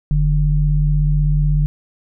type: tone pair together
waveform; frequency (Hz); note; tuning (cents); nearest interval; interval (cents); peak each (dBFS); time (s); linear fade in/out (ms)
sine; 44.6 / 150; F1 / D3; +37 / +37; octave + major sixth; 2100; -15; 0.11-1.66; 0
effects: none